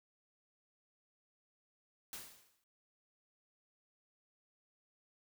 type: noise with exponential decay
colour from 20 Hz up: white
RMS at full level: -44 dBFS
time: 2.13-2.64 s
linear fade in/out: 1 ms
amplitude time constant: 110 ms
effects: none